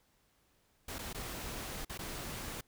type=noise with dropouts; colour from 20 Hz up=pink; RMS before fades=-42 dBFS; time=0.88-2.61 s; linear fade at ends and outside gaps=5 ms; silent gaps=0.985-0.989 / 1.13-1.145 / 1.849-1.895 / 1.977-1.99 s; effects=pink hiss -72 dBFS RMS until 2.67 s